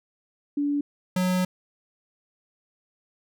sine / square tone pair in turn, 288.1 / 183.12 Hz, D4 / F#3, -33 / -18 cents, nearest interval minor sixth, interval 785 cents, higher first, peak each -22 dBFS, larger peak neither, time 0.57-0.81 / 1.16-1.45 s, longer second, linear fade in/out 5 ms, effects none

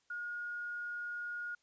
sine tone with quantisation, 1435 Hz, F6, 47 cents sharp, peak -38 dBFS, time 0.1-1.55 s, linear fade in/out 5 ms, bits 11, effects white hiss -75 dBFS RMS until 1.62 s + resampled to 16000 Hz

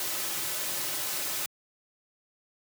white noise with comb filter, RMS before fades -32 dBFS, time 0-1.46 s, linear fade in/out 2 ms, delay 4.3 ms, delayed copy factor -0.55, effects high-pass 150 Hz 12 dB/octave

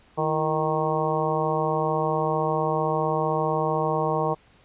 harmonic tone with a mistuned harmonic, 155.56 Hz, D#3, in tune, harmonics 1 / 2 / 3 / 4 / 5 / 6 / 7, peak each -29 / -32 / -27 / -29 / -29 / -30 / -30 dBFS, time 0.17-4.35 s, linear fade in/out 20 ms, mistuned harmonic 2, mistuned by +110 cents, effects pink hiss -57 dBFS RMS until 4.64 s + resampled to 8000 Hz

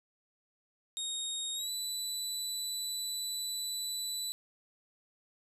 25% pulse tone with pitch glide, 3729 to 3974 Hz, A#7 to B7, 0 to +10 cents, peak -30 dBFS, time 0.97-4.32 s, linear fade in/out 0 ms, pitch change +110 cents, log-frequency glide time 1.55-1.7 s, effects 11-bit

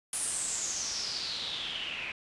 white noise with low-pass filter sweep, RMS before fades -35 dBFS, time 0.13-2.12 s, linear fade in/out 2 ms, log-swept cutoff 10000 to 2400 Hz, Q 6.7, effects resampled to 24000 Hz

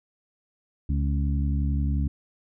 harmonic tone with a mistuned harmonic, 71.3 Hz, C#2, 49 cents sharp, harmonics 1 / 2 / 3 / 4, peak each -23 / -29 / -33 / -35 dBFS, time 0.89-2.08 s, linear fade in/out 5 ms, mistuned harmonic 4, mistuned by -33 cents, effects none

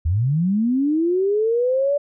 sine linear sweep, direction up, 73.6 to 583 Hz, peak -16 dBFS, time 0.05-1.98 s, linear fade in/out 10 ms, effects none

